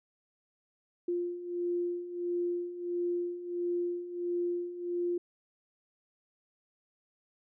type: beating tone pair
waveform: sine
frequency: 349.2 / 350.7 Hz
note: F4 / F4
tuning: 0 / +7 cents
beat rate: 1.5 Hz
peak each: -37 / -32 dBFS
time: 1.08-5.18 s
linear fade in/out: 5 ms
effects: none

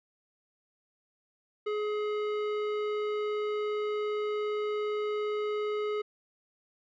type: tone with hard clipping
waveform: sine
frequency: 421.3 Hz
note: G#4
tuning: 25 cents sharp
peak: -31 dBFS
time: 1.66-6.02 s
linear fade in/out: 10 ms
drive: 13 dB
effects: resampled to 16000 Hz

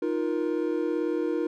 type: chord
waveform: triangle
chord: Eb suspended second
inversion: none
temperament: equal with one note detuned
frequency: 311.1 / 349.2 / 472.1 Hz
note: Eb4 / F4 / Bb4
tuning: 0 / 0 / +22 cents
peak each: -27 / -27 / -28 dBFS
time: 0.02-1.47 s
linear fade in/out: 5 ms
effects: none

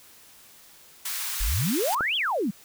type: high-pass noise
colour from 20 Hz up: white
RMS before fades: -31 dBFS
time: 1.05-1.95 s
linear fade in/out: 5 ms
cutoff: 1000 Hz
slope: 24 dB/octave
type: exponential two-way sweep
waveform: sine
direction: up then down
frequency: 35.63 to 3453 to 176.7 Hz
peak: -23 dBFS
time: 1.4-2.51 s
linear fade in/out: 10 ms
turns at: 2.16 s
type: click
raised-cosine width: 1 ms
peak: -16 dBFS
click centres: 2.008 s
effects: white hiss -52 dBFS RMS until 2.64 s

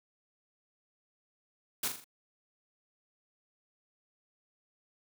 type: noise with echo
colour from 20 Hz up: white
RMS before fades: -32 dBFS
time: 1.83-1.88 s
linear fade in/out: 5 ms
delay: 41 ms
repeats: 4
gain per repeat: -6 dB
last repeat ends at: 2.044 s
effects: none

